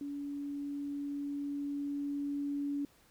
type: tone with level ramp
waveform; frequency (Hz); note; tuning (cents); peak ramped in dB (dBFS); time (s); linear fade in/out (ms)
sine; 285.1; C#4; +49; -37 to -32; 0.01-2.85; 2
effects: pink hiss -65 dBFS RMS until 3.1 s